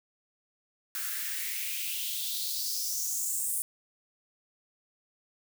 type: noise with high-pass filter sweep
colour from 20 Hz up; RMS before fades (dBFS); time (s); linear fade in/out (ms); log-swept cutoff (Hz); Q
blue; -33; 0.95-3.62; 0; 1400 to 9300; 4
effects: none